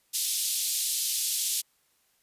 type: band-pass noise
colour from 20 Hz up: white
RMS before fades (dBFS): -29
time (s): 0.13-1.62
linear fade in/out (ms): 20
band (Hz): 3300 to 13000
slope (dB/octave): 24
effects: white hiss -69 dBFS RMS until 2.22 s + resampled to 32000 Hz

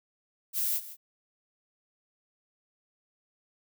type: noise with echo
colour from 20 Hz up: violet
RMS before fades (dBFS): -29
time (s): 0.53-0.81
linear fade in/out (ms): 50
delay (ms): 160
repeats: 1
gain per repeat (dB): -15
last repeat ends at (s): 0.97
effects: none

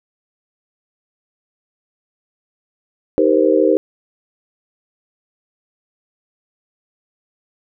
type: chord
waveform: sine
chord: C minor seventh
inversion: first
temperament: just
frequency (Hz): 314 / 392.4 / 470.9 / 523.3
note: Eb4 / G4 / Bb4 / C5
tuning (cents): +16 / +2 / +18 / 0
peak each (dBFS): -16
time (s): 3.18-3.77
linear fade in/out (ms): 0
effects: none

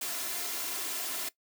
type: noise with comb filter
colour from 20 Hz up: white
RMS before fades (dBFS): -35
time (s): 0.01-1.29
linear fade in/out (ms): 5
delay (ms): 2.9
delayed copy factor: +0.5
effects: noise-tail reverb RT60 0.1 s tail -18 dB re dry + high-pass 200 Hz 12 dB/octave

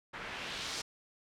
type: noise with low-pass filter sweep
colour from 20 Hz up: white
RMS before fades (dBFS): -41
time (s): 0.13-0.82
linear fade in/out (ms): 10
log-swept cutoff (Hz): 1700 to 5900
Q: 1.3
effects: none

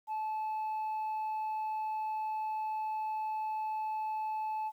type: tone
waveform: sine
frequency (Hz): 867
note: A5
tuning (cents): -26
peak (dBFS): -30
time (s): 0.07-4.72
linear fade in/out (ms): 50
effects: tanh soft clip ceiling -32 dBFS + 11-bit

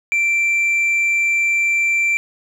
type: tone with tanh clipping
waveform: sine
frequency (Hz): 2349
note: D7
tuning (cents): 0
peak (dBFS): -15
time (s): 0.12-2.17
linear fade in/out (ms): 0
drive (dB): 3
effects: none

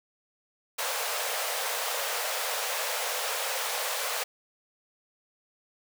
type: high-pass noise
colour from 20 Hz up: pink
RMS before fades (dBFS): -31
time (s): 0.78-4.24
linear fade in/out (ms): 10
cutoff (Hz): 460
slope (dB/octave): 96
effects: none

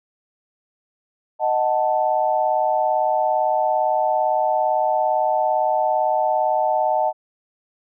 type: chord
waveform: sine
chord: D# diminished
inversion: none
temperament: equal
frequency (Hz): 622.3 / 740 / 880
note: D#5 / F#5 / A5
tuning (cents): 0 / 0 / 0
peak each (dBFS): -21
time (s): 1.39-7.13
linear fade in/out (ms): 50
effects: none

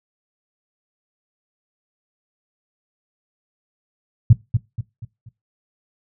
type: tone with echo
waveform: sine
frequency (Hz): 114.7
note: A#2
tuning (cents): -28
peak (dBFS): -5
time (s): 4.3-4.33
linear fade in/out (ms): 5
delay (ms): 240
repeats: 4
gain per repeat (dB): -8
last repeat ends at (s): 5.29
effects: noise-tail reverb RT60 0.2 s tail -18 dB re dry

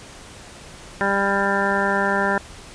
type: harmonic tone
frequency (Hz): 198.3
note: G3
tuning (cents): +20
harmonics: 1 / 2 / 3 / 4 / 5 / 7 / 8 / 9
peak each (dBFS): -26 / -26 / -26 / -26 / -26 / -26 / -26 / -26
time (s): 1.01-2.38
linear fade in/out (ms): 0
effects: pink hiss -41 dBFS RMS until 2.74 s + resampled to 22050 Hz

